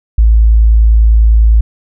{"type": "tone", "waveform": "sine", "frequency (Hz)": 55, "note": "A1", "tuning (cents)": 0, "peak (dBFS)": -3, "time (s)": [0.18, 1.61], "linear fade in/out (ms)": 5, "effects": []}